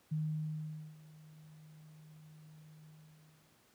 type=tone with ADSR envelope; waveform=sine; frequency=154.8 Hz; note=D#3; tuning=9 cents flat; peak=-31 dBFS; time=0.11-3.6 s; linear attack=12 ms; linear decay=830 ms; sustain=-22 dB; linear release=760 ms; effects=pink hiss -68 dBFS RMS until 3.74 s + high-pass 100 Hz 12 dB/octave